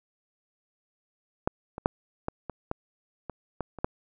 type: clicks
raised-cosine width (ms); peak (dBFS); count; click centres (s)
1; -10 / -22 / -7 / -15 / -20 / -15 / -21 / -16 / -26 / -11; 10; 1.475 / 1.781 / 1.859 / 2.284 / 2.497 / 2.714 / 3.297 / 3.607 / 3.787 / 3.845
effects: none